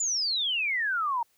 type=exponential sweep; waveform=sine; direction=down; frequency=7210 to 907 Hz; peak=-25 dBFS; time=0-1.23 s; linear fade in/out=5 ms; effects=white hiss -68 dBFS RMS until 1.37 s